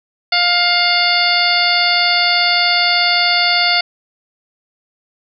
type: harmonic tone with a mistuned harmonic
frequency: 705 Hz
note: F5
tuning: 16 cents sharp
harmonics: 1 / 2 / 3 / 4 / 5 / 6 / 7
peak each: -19 / -20 / -17 / -22 / -21 / -16 / -23 dBFS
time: 0.32-3.81 s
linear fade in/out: 5 ms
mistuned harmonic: 6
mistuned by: +91 cents
effects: none